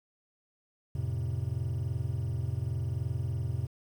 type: chord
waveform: triangle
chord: F major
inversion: none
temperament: equal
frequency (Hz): 87.31 / 110 / 130.81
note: F2 / A2 / C3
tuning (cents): 0 / 0 / 0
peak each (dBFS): -33 / -32 / -32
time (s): 0.95-3.67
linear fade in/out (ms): 5
effects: 10-bit